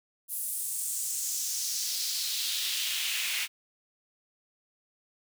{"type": "noise with high-pass filter sweep", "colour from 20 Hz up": "pink", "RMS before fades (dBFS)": -32, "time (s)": [0.28, 3.48], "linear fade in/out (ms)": 50, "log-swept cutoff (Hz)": [11000, 2300], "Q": 2.2, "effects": []}